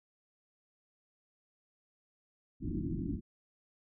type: low-pass noise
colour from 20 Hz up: white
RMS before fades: -36 dBFS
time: 2.6-3.21 s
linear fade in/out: 50 ms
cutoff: 340 Hz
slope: 96 dB/octave
effects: none